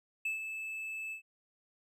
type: tone with ADSR envelope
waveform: triangle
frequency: 2620 Hz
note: E7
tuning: 11 cents flat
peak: -29 dBFS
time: 0.25-1.22 s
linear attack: 6 ms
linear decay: 130 ms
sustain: -7 dB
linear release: 100 ms
effects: none